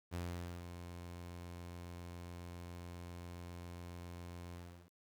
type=tone with ADSR envelope; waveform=sawtooth; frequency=87.31 Hz; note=F2; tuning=in tune; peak=-35 dBFS; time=0.11-4.92 s; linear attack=33 ms; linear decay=480 ms; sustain=-8 dB; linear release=370 ms; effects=11-bit

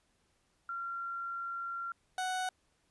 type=tone pair in turn; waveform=sine / 30% pulse; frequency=1375 / 742 Hz; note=F6 / F#5; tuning=-27 / +5 cents; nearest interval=major seventh; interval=1068 cents; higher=first; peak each=-36 / -30 dBFS; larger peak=second; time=0.69-1.92 / 2.18-2.49 s; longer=first; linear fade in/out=2 ms; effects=pink hiss -74 dBFS RMS until 2.9 s + resampled to 24000 Hz

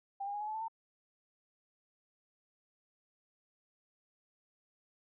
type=tone with pitch steps; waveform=sine; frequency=792 / 809.1 / 826.6 / 844.4 / 862.7 / 881.3 / 900.4 Hz; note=G5 / G#5 / G#5 / G#5 / A5 / A5 / A5; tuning=+18 / -45 / -8 / +29 / -34 / +3 / +40 cents; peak=-36 dBFS; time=0.2-0.683 s; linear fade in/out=10 ms; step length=69 ms; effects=none

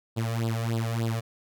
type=tone with flanger; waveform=sawtooth; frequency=114.4 Hz; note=A#2; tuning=32 cents flat; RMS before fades=-28 dBFS; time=0.16-1.21 s; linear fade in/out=20 ms; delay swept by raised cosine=0.23 to 1.73 ms; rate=3.4 Hz; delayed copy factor=+1; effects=none

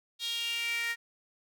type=tone with high-pass filter sweep; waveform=sawtooth; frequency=466.2 Hz; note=A#4; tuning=in tune; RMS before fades=-33 dBFS; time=0.19-0.96 s; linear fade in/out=50 ms; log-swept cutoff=3600 to 1900 Hz; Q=5.8; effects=none

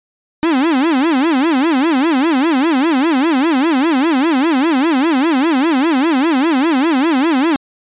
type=tone with vibrato; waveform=45% pulse; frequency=293.7 Hz; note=D4; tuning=in tune; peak=-11 dBFS; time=0.43-7.56 s; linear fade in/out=0 ms; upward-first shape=sine; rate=5 Hz; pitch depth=260 cents each way; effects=resampled to 8000 Hz

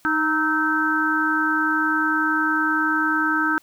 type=harmonic tone with a mistuned harmonic; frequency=310 Hz; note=D#4; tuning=6 cents flat; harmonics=1 / 3 / 4 / 5; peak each=-24 / -28 / -24 / -21 dBFS; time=0.05-3.58 s; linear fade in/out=0 ms; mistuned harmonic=4; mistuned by=+83 cents; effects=white hiss -57 dBFS RMS until 3.62 s

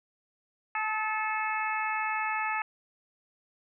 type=harmonic tone with a mistuned harmonic; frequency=434.8 Hz; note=A4; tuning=21 cents flat; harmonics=2 / 3 / 4 / 5 / 6; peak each=-32 / -34 / -35 / -36 / -37 dBFS; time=0.75-2.62 s; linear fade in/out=2 ms; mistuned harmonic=3; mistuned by=-22 cents; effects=none

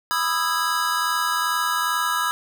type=chord; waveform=square; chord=E major seventh; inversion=second; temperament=just; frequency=988.9 / 1236.1 / 1318.5 / 1648.1 Hz; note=B5 / D#6 / E6 / G#6; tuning=+2 / -12 / 0 / -14 cents; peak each=-27 dBFS; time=0.11-2.31 s; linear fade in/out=0 ms; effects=none

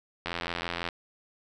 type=click train; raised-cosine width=0.3 ms; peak=-15 dBFS; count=55; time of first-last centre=0.26-0.888 s; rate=86 Hz; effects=none

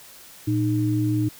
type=tone pair together; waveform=sine; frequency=116.02 / 306.9 Hz; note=A#2 / D#4; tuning=-8 / -24 cents; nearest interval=octave + perfect fourth; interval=1684 cents; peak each=-22 dBFS; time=0.47-1.29 s; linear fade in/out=10 ms; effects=white hiss -46 dBFS RMS until 1.39 s

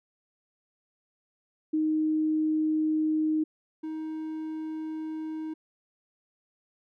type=tone pair in turn; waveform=sine / triangle; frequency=311.1 / 314.5 Hz; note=D#4 / D#4; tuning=0 / +19 cents; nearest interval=unison; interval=19 cents; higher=second; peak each=-23 / -30 dBFS; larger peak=first; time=1.73-3.44 / 3.83-5.54 s; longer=neither; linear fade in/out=10 ms; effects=none

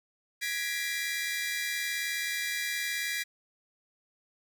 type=tone cluster; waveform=sawtooth; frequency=1668 / 1933 / 2012 / 2370 Hz; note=G#6 / B6 / B6 / D7; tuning=+7 / -38 / +32 / +15 cents; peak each=-33 / -32 / -34 / -33 dBFS; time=0.41-3.24 s; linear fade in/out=20 ms; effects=none

